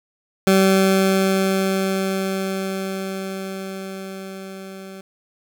20% pulse tone with level ramp, 191.9 Hz, G3, 37 cents flat, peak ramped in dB -7 to -30 dBFS, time 0.47-5.01 s, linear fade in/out 2 ms, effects none

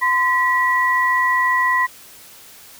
sine tone pair together, 1024 / 1938.4 Hz, C6 / B6, -38 / -33 cents, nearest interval major seventh, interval 1105 cents, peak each -17 dBFS, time 0.01-1.87 s, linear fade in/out 20 ms, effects white hiss -43 dBFS RMS until 2.79 s

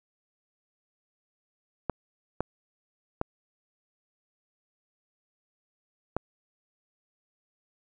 clicks, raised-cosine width 1 ms, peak -13 dBFS, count 4, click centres 1.897 / 2.406 / 3.214 / 6.166 s, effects none

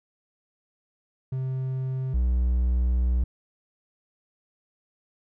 triangle tone pair in turn, 130.81 / 61.47 Hz, C3 / B1, 0 / -7 cents, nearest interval octave + minor second, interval 1307 cents, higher first, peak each -24 / -18 dBFS, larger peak second, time 1.32-2.14 / 2.14-3.24 s, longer second, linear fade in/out 5 ms, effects none

